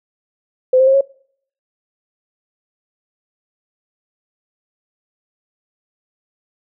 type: tone with pitch steps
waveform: sine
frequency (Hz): 513 / 524.4 / 536 / 547.9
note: C5 / C5 / C5 / C#5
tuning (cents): -34 / +4 / +42 / -20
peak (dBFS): -8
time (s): 0.73-1.01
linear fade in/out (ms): 5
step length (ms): 70
effects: noise-tail reverb RT60 0.6 s tail -24 dB re dry